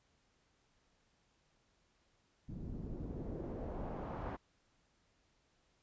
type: noise with low-pass filter sweep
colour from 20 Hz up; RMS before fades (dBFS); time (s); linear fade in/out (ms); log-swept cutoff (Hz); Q
pink; -43; 2.48-4.37; 20; 210 to 1100; 1.2
effects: pink hiss -75 dBFS RMS until 5.82 s + resampled to 16000 Hz